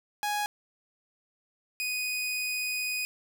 sawtooth tone pair in turn, 830.6 / 2489 Hz, G#5 / D#7, 0 / 0 cents, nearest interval octave + perfect fifth, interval 1900 cents, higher second, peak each -24 / -26 dBFS, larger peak first, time 0.23-0.46 / 1.8-3.05 s, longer second, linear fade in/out 0 ms, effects none

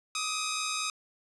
10% pulse tone pair together, 1200 / 1264.2 Hz, D6 / D#6, +37 / +27 cents, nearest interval minor second, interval 90 cents, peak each -29 / -23 dBFS, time 0.15-0.9 s, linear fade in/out 2 ms, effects resampled to 24000 Hz

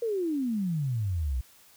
sine exponential sweep, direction down, 481.1 to 59.5 Hz, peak -26 dBFS, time 0.02-1.41 s, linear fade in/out 5 ms, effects white hiss -57 dBFS RMS until 1.76 s

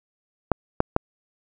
clicks, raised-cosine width 1 ms, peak -3 dBFS, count 3, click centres 0.517 / 0.804 / 0.964 s, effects none

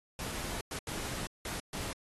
pink noise bursts at uneven times, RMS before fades -39 dBFS, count 5, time 0.19-0.61 / 0.71-0.79 / 0.87-1.27 / 1.45-1.6 / 1.73-1.93 s, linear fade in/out 2 ms, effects AAC 32 kbps

